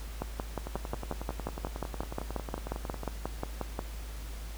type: two click trains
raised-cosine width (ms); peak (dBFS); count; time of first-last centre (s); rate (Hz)
1; -18 / -23; 21 / 27; 0.22-3.791 / 0.67-3.034; 5.6 / 11
effects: added 53 Hz sine -38 dBFS peak until 4.57 s + pink hiss -49 dBFS RMS until 4.57 s